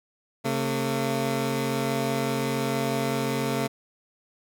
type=tone pair together; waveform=15% pulse; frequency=135.43 / 226.1 Hz; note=C#3 / A3; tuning=-40 / +47 cents; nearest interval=major sixth; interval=887 cents; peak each=-21 dBFS; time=0.44-3.68 s; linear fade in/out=20 ms; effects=none